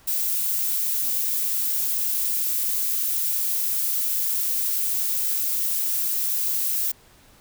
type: noise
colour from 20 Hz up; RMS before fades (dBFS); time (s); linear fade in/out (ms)
violet; -24; 0.07-6.92; 10
effects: pink hiss -54 dBFS RMS until 7.4 s